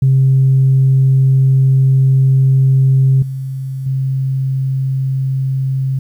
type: tone with level steps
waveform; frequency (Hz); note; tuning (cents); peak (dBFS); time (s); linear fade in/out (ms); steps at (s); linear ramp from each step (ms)
sine; 133.3; C3; +33; -6 / -19 / -13; 0.02-5.99; 5; 3.22 / 3.86; 5
effects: tanh soft clip ceiling -3 dBFS + 8-bit